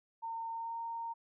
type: tone with pitch glide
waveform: sine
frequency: 912 to 922.1 Hz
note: A#5 to A#5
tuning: -38 to -19 cents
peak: -37 dBFS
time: 0.22-1.14 s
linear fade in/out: 20 ms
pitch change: +19 cents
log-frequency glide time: 0.51-0.77 s
effects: none